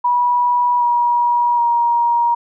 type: tone with pitch steps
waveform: sine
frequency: 973 / 959.1 / 945.3 Hz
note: B5 / A#5 / A#5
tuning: -26 / +49 / +24 cents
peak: -12 dBFS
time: 0.04-2.35 s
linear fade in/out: 10 ms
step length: 770 ms
effects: none